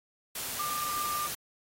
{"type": "tone in noise", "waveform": "sine", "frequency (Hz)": 1192, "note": "D6", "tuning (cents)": 25, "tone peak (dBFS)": -32, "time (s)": [0.59, 1.27], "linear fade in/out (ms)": 5, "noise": "white", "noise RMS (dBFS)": -36, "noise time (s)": [0.35, 1.35], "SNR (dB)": 1, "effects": ["AAC 48 kbps"]}